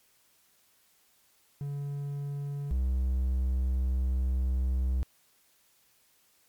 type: tone pair in turn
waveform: triangle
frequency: 142.2 / 64.28 Hz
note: C#3 / C2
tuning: +45 / -30 cents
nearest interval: octave + major second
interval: 1375 cents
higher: first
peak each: -30 / -23 dBFS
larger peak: second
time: 1.61-2.71 / 2.71-5.03 s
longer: second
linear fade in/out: 0 ms
effects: white hiss -66 dBFS RMS until 6.48 s + MP3 96 kbps